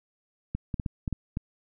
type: clicks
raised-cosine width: 5 ms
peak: -17 dBFS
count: 7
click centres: 0.55 / 0.742 / 0.798 / 0.862 / 1.078 / 1.127 / 1.371 s
effects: none